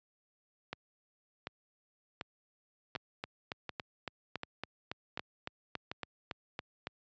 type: two click trains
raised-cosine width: 0.3 ms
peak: -22 / -21 dBFS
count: 8 / 15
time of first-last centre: 0.73-5.915 / 2.96-6.871 s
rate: 1.35 / 3.58 Hz
effects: high-pass 80 Hz 12 dB/octave + resampled to 16000 Hz